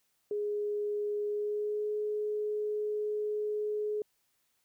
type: tone with pitch glide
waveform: sine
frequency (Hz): 415.3 to 421.8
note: G#4 to G#4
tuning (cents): 0 to +27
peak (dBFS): -30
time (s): 0.31-4.02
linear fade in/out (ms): 2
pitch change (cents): +27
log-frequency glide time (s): 1.27-1.9
effects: white hiss -75 dBFS RMS until 4.64 s